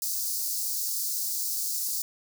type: high-pass noise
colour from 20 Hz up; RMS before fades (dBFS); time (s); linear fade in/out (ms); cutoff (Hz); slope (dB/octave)
white; -30; 0.02-2.02; 2; 4500; 48
effects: none